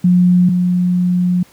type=tone pair in turn; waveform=sine; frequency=179.1 / 179.1 Hz; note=F3 / F3; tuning=+44 / +44 cents; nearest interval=unison; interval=0 cents; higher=neither; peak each=-7 / -11 dBFS; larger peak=first; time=0.04-0.49 / 0.49-1.43 s; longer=second; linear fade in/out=5 ms; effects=pink hiss -47 dBFS RMS until 1.52 s + high-pass 80 Hz 12 dB/octave